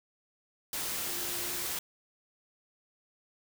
sine tone in noise, 349.2 Hz, F4, in tune, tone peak -46 dBFS, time 1.07-1.66 s, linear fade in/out 2 ms, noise white, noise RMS -35 dBFS, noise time 0.73-1.79 s, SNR -14 dB, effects none

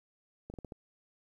slowing click train, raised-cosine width 2 ms, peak -30 dBFS, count 5, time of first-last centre 0.5-0.722 s, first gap 39 ms, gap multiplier 1.24, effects 11-bit

